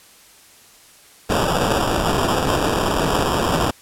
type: noise with sample-and-hold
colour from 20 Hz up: violet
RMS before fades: -19 dBFS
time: 1.29-3.71 s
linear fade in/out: 10 ms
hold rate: 2100 Hz
effects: white hiss -48 dBFS RMS until 3.81 s + low-pass 12000 Hz 12 dB/octave